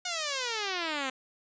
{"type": "exponential sweep", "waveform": "5% pulse", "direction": "down", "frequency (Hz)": [734, 256.5], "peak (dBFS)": -19, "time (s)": [0.05, 1.1], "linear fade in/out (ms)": 5, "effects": ["resampled to 16000 Hz", "10-bit"]}